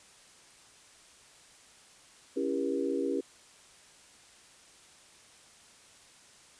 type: chord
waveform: sine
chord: C# diminished seventh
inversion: none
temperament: just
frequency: 277.2 / 332.6 / 399.1 / 479 Hz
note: C#4 / E4 / G4 / Bb4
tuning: 0 / +16 / +31 / +47 cents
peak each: -33 / -35 / -33 / -35 dBFS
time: 2.36-3.21 s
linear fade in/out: 10 ms
effects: white hiss -57 dBFS RMS until 6.59 s + resampled to 22050 Hz